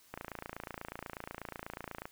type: click train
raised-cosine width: 0.5 ms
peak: -25 dBFS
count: 55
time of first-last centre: 0.14-2.055 s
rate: 28.2 Hz
effects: white hiss -63 dBFS RMS until 2.11 s